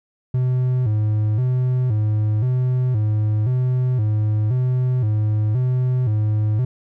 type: tone with vibrato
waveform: triangle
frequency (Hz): 116.4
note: A#2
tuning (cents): -2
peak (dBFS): -14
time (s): 0.34-6.65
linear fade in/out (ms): 5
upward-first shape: square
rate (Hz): 0.96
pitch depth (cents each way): 150
effects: none